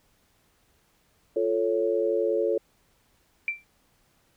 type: chord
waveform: sine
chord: F augmented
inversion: none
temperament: equal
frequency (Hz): 349.2 / 440 / 554.4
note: F4 / A4 / C#5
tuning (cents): 0 / 0 / 0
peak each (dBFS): -28 / -25 / -27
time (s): 1.36-2.58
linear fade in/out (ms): 5
type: tone with exponential decay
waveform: sine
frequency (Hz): 2349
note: D7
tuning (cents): 0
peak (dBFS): -21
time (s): 3.48-3.64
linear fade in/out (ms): 1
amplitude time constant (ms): 33
effects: pink hiss -66 dBFS RMS until 4.36 s